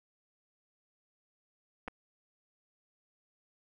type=clicks; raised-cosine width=0.5 ms; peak=-25 dBFS; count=2; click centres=1.878 / 1.882 s; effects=none